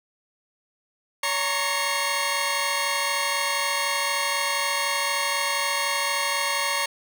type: tone cluster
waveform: 15% pulse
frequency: 565 / 925 / 1097 / 2150 Hz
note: C#5 / A#5 / C#6 / C7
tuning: +33 / -14 / -18 / +47 cents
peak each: -24 / -21 / -22 / -23 dBFS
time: 1.23-6.86 s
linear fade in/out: 5 ms
effects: none